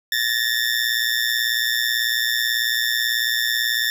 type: ring-modulated tone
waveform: 20% pulse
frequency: 1789 Hz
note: A6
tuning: 28 cents sharp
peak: -11 dBFS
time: 0.12-3.9 s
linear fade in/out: 0 ms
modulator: 59.1 Hz
effects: none